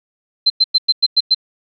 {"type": "tone bursts", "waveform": "sine", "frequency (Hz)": 4103, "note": "C8", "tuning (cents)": -35, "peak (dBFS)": -8, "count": 7, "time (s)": [0.46, 1.347], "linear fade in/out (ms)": 10, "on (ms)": 41, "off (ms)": 100, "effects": []}